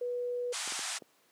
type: tone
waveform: sine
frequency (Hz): 489.1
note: B4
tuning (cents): -17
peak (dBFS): -31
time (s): 0.01-0.53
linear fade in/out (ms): 5
type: band-pass noise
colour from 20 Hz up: white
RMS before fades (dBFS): -37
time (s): 0.52-0.99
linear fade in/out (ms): 20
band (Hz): 670 to 9300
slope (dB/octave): 48
type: clicks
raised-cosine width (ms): 2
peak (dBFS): -31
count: 4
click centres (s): 0.676 / 0.722 / 0.792 / 1.022
effects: pink hiss -67 dBFS RMS until 1.31 s + high-pass 300 Hz 12 dB/octave